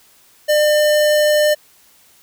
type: tone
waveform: square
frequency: 601 Hz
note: D5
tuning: 40 cents sharp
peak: -12 dBFS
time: 0.48-1.55 s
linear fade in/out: 20 ms
effects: white hiss -51 dBFS RMS until 2.22 s